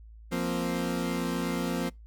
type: chord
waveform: 30% pulse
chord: F suspended fourth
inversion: none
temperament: equal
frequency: 174.61 / 233.1 / 261.6 Hz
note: F3 / Bb3 / C4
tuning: 0 / 0 / 0 cents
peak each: -29 / -31 / -30 dBFS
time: 0.31-1.9 s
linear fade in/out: 20 ms
effects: noise-tail reverb RT60 0.2 s tail -24 dB re dry + added 55 Hz sine -46 dBFS peak until 2.06 s